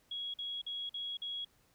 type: tone bursts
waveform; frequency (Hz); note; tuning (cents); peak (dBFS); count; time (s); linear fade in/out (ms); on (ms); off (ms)
sine; 3322; G#7; 0; -37; 5; 0.11-1.448; 5; 230; 47
effects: pink hiss -70 dBFS RMS until 1.74 s